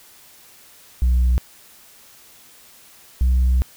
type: tone pair in turn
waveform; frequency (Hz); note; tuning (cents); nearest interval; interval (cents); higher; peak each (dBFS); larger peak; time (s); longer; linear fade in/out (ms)
sine; 61.74 / 63.15; B1 / B1; 0 / +39; unison; 39; second; -11; neither; 1.02-1.38 / 3.21-3.62; second; 0
effects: tanh soft clip ceiling -12 dBFS + white hiss -48 dBFS RMS until 3.76 s